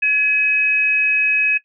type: tone pair together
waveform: sine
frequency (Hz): 1696 / 2541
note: G#6 / D#7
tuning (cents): +36 / +36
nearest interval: perfect fifth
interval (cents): 700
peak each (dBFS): -22 / -14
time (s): 0.02-1.58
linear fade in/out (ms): 10
effects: noise-tail reverb RT60 0.1 s tail -17 dB re dry